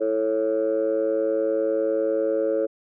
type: chord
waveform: sine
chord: A major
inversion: second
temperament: just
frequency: 330 / 440 / 550 Hz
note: E4 / A4 / C#5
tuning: +2 / 0 / -14 cents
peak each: -26 / -23 / -22 dBFS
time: 0-2.67 s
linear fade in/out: 20 ms
effects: tanh soft clip ceiling -14 dBFS